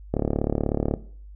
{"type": "click train", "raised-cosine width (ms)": 2, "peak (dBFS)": -9, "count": 30, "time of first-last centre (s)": [0.14, 0.939], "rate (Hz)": 36.3, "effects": ["noise-tail reverb RT60 0.5 s tail -17 dB re dry", "added 50 Hz sine -40 dBFS peak until 1.35 s"]}